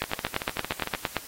two click trains, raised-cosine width 0.3 ms, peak -9 / -14 dBFS, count 11 / 13, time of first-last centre 0.02-1.167 / 0.04-0.949 s, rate 8.72 / 13.2 Hz, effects white hiss -44 dBFS RMS until 1.27 s + AAC 48 kbps

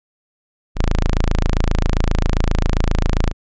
sawtooth tone, 27.5 Hz, A0, in tune, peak -10 dBFS, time 0.75-3.33 s, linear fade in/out 50 ms, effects resampled to 16000 Hz

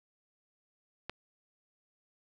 click, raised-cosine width 0.3 ms, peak -21 dBFS, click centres 1.096 s, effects none

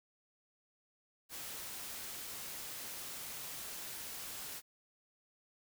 white noise, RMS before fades -45 dBFS, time 1.29-4.62 s, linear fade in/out 50 ms, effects none

